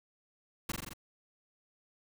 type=noise with echo; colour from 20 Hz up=pink; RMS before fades=-35 dBFS; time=0.69-0.72 s; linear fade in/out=5 ms; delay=43 ms; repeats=5; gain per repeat=-2 dB; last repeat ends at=0.935 s; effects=none